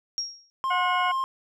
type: tone with exponential decay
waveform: sine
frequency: 5590 Hz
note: F8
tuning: 1 cent sharp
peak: -23 dBFS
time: 0.18-0.5 s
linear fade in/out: 0 ms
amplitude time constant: 69 ms
type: tone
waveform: triangle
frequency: 1060 Hz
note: C6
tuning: 22 cents sharp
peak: -22 dBFS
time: 0.64-1.24 s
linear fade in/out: 0 ms
type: harmonic tone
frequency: 726 Hz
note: F#5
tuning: 33 cents flat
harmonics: 1 / 2 / 3 / 4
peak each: -27 / -30 / -32 / -33 dBFS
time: 0.7-1.12 s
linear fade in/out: 10 ms
effects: none